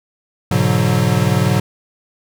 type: chord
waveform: square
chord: G# half-diminished seventh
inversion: none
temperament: equal with one note detuned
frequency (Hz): 103.83 / 123.47 / 144.39 / 185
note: G#2 / B2 / D3 / F#3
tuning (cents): 0 / 0 / -29 / 0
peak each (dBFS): -19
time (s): 0.51-1.6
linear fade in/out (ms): 5
effects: none

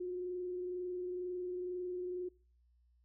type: tone with frequency modulation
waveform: sine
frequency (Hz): 360.6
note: F#4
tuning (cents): -45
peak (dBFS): -37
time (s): 0-2.29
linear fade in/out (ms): 10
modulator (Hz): 22.1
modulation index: 0.23
effects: noise-tail reverb RT60 0.4 s tail -25 dB re dry + added 60 Hz sine -67 dBFS peak until 3.04 s

